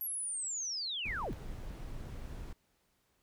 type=linear sweep; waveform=sine; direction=down; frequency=11790 to 55 Hz; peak=-35 dBFS; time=0.01-1.33 s; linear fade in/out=0 ms
type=noise; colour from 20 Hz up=brown; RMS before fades=-43 dBFS; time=1.05-2.53 s; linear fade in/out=5 ms
effects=pink hiss -75 dBFS RMS until 3.22 s